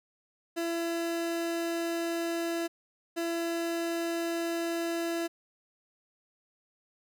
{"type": "tone pair in turn", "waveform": "30% pulse", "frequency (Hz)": [336.1, 336.1], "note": ["E4", "E4"], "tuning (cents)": [34, 34], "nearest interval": "unison", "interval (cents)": 0, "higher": "neither", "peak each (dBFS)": -27, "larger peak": "neither", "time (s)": [[0.56, 2.68], [3.16, 5.28]], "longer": "neither", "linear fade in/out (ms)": 20, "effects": []}